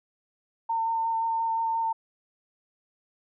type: tone with vibrato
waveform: sine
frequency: 907 Hz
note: A#5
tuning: 48 cents flat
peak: -24 dBFS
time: 0.69-1.93 s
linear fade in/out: 10 ms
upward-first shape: sine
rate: 5.7 Hz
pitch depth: 13 cents each way
effects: none